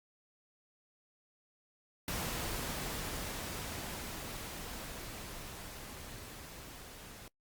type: noise with level ramp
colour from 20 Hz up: pink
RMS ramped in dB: -37 to -51 dBFS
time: 2.08-7.28 s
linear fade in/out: 2 ms
effects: noise-tail reverb RT60 0.1 s tail -25 dB re dry + Opus 48 kbps